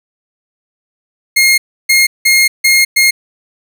sawtooth tone bursts at uneven times, 2140 Hz, C7, 38 cents sharp, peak -3 dBFS, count 5, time 1.36-1.58 / 1.89-2.07 / 2.25-2.48 / 2.64-2.85 / 2.96-3.11 s, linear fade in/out 10 ms, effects none

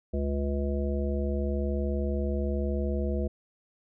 harmonic tone, 70.5 Hz, C#2, 30 cents sharp, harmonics 1 / 3 / 5 / 7 / 9, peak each -28 / -33 / -35 / -36 / -38 dBFS, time 0.13-3.28 s, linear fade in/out 10 ms, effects none

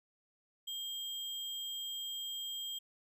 sine tone with sample-and-hold, 3210 Hz, G7, 40 cents sharp, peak -38 dBFS, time 0.67-2.79 s, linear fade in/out 10 ms, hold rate 11025 Hz, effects resampled to 32000 Hz

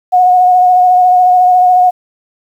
sine tone with vibrato, 728 Hz, F#5, 28 cents flat, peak -4 dBFS, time 0.12-1.91 s, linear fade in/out 20 ms, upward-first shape sine, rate 14 Hz, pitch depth 21 cents each way, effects 7-bit

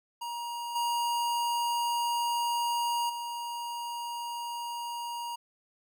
square tone with level steps, 947 Hz, A#5, 27 cents sharp, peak -35 / -28 / -35 dBFS, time 0.21-5.36 s, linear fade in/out 10 ms, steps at 0.75 / 3.09 s, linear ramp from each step 10 ms, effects none

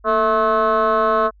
sine tone with frequency modulation, 868 Hz, A5, 24 cents flat, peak -12 dBFS, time 0.04-1.31 s, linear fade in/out 50 ms, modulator 212 Hz, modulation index 2.3, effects tanh soft clip ceiling -11 dBFS + added 50 Hz sine -47 dBFS peak until 1.4 s

